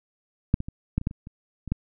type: clicks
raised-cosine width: 5 ms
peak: -6 / -18 / -22 / -10 / -22 / -12 / -26 / -27 / -23 / -11 dBFS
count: 10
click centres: 0.541 / 0.604 / 0.685 / 0.98 / 1.014 / 1.071 / 1.111 / 1.271 / 1.677 / 1.72 s
effects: none